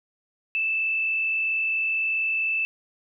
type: tone with frequency modulation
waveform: sine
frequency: 2637 Hz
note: E7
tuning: in tune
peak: -22 dBFS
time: 0.55-2.65 s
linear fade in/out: 0 ms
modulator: 44.4 Hz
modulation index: 0.61
effects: none